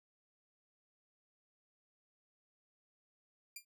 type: tone with exponential decay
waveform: 10% pulse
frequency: 2390 Hz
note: D7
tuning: 30 cents sharp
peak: -33 dBFS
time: 3.56-3.65 s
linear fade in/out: 5 ms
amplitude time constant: 19 ms
effects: none